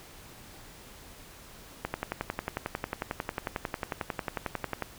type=click train; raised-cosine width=0.5 ms; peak=-15 dBFS; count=34; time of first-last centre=1.85-4.823 s; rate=11.1 Hz; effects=pink hiss -50 dBFS RMS until 4.98 s